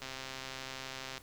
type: click train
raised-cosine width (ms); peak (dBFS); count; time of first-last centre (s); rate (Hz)
0.2; -24; 154; 0.02-1.179; 132
effects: pink hiss -57 dBFS RMS until 1.22 s